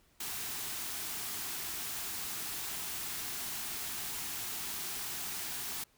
white band-stop noise, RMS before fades -39 dBFS, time 0.2-5.84 s, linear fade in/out 5 ms, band 450 to 640 Hz, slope 96 dB/octave, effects pink hiss -68 dBFS RMS until 5.97 s

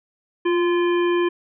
harmonic tone with a mistuned harmonic, 344.8 Hz, F4, 22 cents flat, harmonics 1 / 3 / 5 / 7 / 9, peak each -17 / -27 / -31 / -34 / -36 dBFS, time 0.45-1.29 s, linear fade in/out 10 ms, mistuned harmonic 1, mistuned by +26 cents, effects none

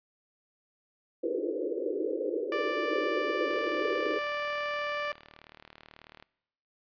white band-pass noise, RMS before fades -32 dBFS, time 1.23-4.19 s, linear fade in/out 10 ms, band 300 to 530 Hz, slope 96 dB/octave
15% pulse tone, 587.3 Hz, D5, in tune, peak -24 dBFS, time 2.52-5.12 s, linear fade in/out 2 ms
click train, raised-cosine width 0.3 ms, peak -32 dBFS, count 105, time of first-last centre 3.51-6.225 s, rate 38.3 Hz
effects noise-tail reverb RT60 0.9 s tail -23 dB re dry + resampled to 11025 Hz

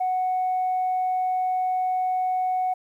sine tone, 740 Hz, F#5, in tune, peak -20 dBFS, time 0-2.74 s, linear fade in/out 10 ms, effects tanh soft clip ceiling -18 dBFS + 10-bit

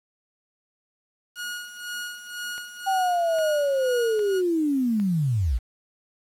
sawtooth tone with tremolo, 1444 Hz, F#6, 43 cents flat, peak -26 dBFS, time 1.35-4.42 s, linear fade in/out 50 ms, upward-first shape sine, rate 2 Hz, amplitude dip 70%
click train, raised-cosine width 0.3 ms, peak -26 dBFS, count 4, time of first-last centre 2.58-4.999 s, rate 1.24 Hz
sine linear sweep, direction down, 781 to 49 Hz, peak -20 dBFS, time 2.86-5.59 s, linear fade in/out 20 ms
effects resampled to 32000 Hz + 8-bit

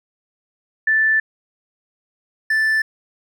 sine / triangle tone pair in turn, 1760 / 1760 Hz, A6 / A6, 0 / 0 cents, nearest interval unison, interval 0 cents, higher neither, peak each -13 dBFS, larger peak neither, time 0.87-1.2 / 2.5-2.82 s, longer first, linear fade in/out 5 ms, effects none

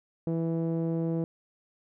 sawtooth tone with low-pass filter, 164.81 Hz, E3, in tune, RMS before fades -29 dBFS, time 0.27-1.24 s, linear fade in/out 0 ms, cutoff 460 Hz, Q 1.7, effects none

